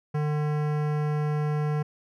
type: tone with hard clipping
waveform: sine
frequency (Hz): 150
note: D3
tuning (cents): +37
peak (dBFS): -26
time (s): 0.14-1.83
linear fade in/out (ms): 10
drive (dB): 18
effects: none